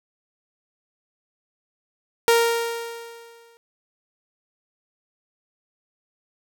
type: tone with exponential decay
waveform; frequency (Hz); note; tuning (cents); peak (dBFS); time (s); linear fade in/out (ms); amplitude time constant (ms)
sawtooth; 465; A#4; -4; -9; 2.28-3.57; 0; 280
effects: none